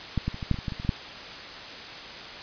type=clicks; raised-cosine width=5 ms; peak=-12 / -14 / -24 / -20 / -10 / -19 / -23 / -17 / -21 / -23 / -21 / -10 dBFS; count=12; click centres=0.177 / 0.28 / 0.344 / 0.428 / 0.513 / 0.543 / 0.588 / 0.682 / 0.722 / 0.799 / 0.849 / 0.892 s; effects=white hiss -39 dBFS RMS until 2.42 s + resampled to 11025 Hz